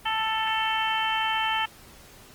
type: harmonic tone with a mistuned harmonic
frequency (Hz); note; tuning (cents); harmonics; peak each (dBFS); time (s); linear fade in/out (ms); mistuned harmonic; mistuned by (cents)
441; A4; +4; 2 / 3 / 4 / 5 / 6 / 7; -27 / -32 / -31 / -35 / -33 / -30; 0.05-1.66; 10; 6; +17
effects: pink hiss -50 dBFS RMS until 2.34 s + Opus 24 kbps